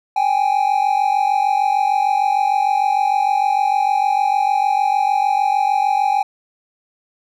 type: tone pair together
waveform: triangle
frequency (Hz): 784 / 830.6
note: G5 / G#5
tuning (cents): 0 / 0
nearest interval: minor second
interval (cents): 100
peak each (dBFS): -15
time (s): 0.16-6.23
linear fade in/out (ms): 5
effects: none